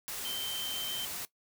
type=tone in noise; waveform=sine; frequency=3113 Hz; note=G7; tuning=13 cents flat; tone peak=-35 dBFS; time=0.25-1.05 s; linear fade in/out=0 ms; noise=white; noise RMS=-39 dBFS; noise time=0.08-1.25 s; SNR=+1 dB; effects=noise-tail reverb RT60 0.1 s tail -18 dB re dry